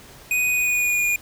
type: tone with pitch glide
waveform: square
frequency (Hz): 2489 to 2435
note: D#7 to D#7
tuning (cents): 0 to -38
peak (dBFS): -19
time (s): 0.31-1.16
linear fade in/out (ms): 2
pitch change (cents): -38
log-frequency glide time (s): 0.5-1.04
effects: pink hiss -45 dBFS RMS until 1.21 s